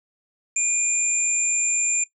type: tone pair together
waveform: sine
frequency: 2419 / 7256 Hz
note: D#7 / A#8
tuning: -49 / -48 cents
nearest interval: octave + perfect fifth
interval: 1901 cents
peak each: -27 / -20 dBFS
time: 0.56-2.04 s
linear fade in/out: 5 ms
effects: noise-tail reverb RT60 0.1 s tail -18 dB re dry